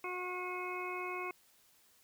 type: harmonic tone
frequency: 362.4 Hz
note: F#4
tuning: 36 cents flat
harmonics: 1 / 2 / 3 / 4 / 6 / 7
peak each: -42 / -47 / -42 / -52 / -44 / -46 dBFS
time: 0.04-1.31 s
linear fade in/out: 2 ms
effects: white hiss -67 dBFS RMS until 2.03 s